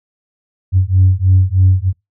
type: beating tone pair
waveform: sine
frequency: 92 / 95.2 Hz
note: F#2 / F#2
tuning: -9 / +50 cents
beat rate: 3.2 Hz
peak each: -10 dBFS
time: 0.72-1.93 s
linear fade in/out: 50 ms
effects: noise-tail reverb RT60 0.2 s tail -26 dB re dry + tanh soft clip ceiling -2 dBFS